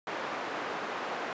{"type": "band-pass noise", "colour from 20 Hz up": "white", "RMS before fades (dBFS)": -36, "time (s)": [0.07, 1.33], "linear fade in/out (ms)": 2, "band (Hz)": [300, 1300], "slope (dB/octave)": 12, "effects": ["resampled to 16000 Hz"]}